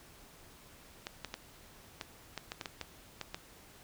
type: clicks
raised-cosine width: 0.2 ms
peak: -21 dBFS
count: 11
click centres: 1.069 / 1.247 / 1.341 / 2.012 / 2.377 / 2.519 / 2.612 / 2.658 / 2.813 / 3.213 / 3.345 s
effects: pink hiss -57 dBFS RMS until 3.83 s